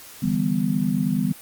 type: chord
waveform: sine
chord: E minor seventh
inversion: third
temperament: just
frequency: 148.33 / 164.81 / 197.78 / 247.2 Hz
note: D3 / E3 / G3 / B3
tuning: +18 / 0 / +16 / +2 cents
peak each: -28 / -26 / -23 / -24 dBFS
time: 0.22-1.33 s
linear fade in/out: 10 ms
effects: white hiss -43 dBFS RMS until 1.41 s + Opus 48 kbps